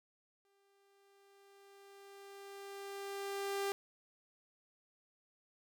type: tone with exponential growth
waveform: sawtooth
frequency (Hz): 396.7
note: G4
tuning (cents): +21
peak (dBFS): -30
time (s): 0.45-3.72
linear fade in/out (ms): 0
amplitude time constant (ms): 710
effects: none